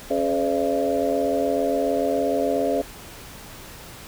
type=tone cluster; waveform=sine; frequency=276 / 422.9 / 512 / 589 / 676 Hz; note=C#4 / G#4 / C5 / D5 / E5; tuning=-7 / +31 / -38 / +5 / +43 cents; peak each=-26 dBFS; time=0.1-2.82 s; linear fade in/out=10 ms; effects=pink hiss -41 dBFS RMS until 4.07 s